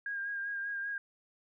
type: tone with vibrato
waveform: sine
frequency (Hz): 1619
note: G#6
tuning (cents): -45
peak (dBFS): -34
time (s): 0.06-0.98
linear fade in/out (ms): 2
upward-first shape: sine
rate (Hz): 5.1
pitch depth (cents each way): 29
effects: none